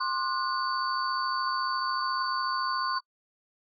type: tone cluster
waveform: sine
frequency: 1053 / 1187 / 1464 / 4556 Hz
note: C6 / D6 / F#6 / C#8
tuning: +11 / +18 / -19 / +47 cents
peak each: -29 / -35 / -35 / -35 dBFS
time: 0-2.99 s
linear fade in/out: 10 ms
effects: noise-tail reverb RT60 0.1 s tail -26 dB re dry + AAC 32 kbps